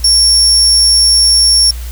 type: tone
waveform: 35% pulse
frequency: 5490 Hz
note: F8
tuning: 31 cents flat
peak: -3 dBFS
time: 0.04-1.71 s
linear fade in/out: 5 ms
effects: added 60 Hz sine -20 dBFS peak until 1.91 s + white hiss -34 dBFS RMS until 1.91 s